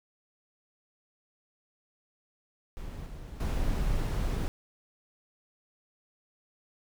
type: noise with level steps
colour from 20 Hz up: brown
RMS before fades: -39 / -42 / -29 dBFS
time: 2.77-4.48 s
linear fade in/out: 0 ms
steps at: 3.06 / 3.4 s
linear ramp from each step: 5 ms
effects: none